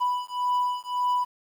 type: beating tone pair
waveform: triangle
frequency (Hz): 987.8 / 989.6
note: B5 / B5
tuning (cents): 0 / +3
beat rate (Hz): 1.8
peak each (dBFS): -25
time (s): 0-1.25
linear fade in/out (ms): 20
effects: 9-bit